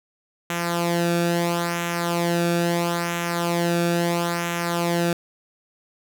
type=tone with flanger; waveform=sawtooth; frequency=171.5 Hz; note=F3; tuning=31 cents flat; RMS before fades=-23 dBFS; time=0.5-5.13 s; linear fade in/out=2 ms; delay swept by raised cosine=0.21 to 0.99 ms; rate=0.75 Hz; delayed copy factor=-0.65; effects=none